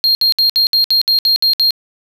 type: tone bursts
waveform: triangle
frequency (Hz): 4218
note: C8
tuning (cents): +13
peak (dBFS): -8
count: 10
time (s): 0.04-1.707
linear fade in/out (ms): 0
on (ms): 110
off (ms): 63
effects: none